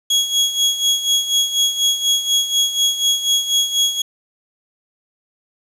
30% pulse tone with tremolo, 3323 Hz, G#7, in tune, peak -9 dBFS, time 0.1-4.02 s, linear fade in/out 5 ms, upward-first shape sine, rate 4.1 Hz, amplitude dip 70%, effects resampled to 32000 Hz + 7-bit

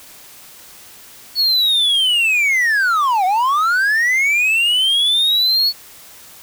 triangle linear two-way sweep, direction down then up, 4435 to 718 to 4435 Hz, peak -11 dBFS, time 1.35-5.73 s, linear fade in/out 50 ms, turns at 3.25 s, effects white hiss -41 dBFS RMS until 6.42 s

